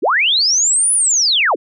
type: linear two-way sweep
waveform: sine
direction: up then down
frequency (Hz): 216.9 to 10050 to 216.9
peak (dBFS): -11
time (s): 0.02-1.56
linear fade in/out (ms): 20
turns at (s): 0.93
effects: none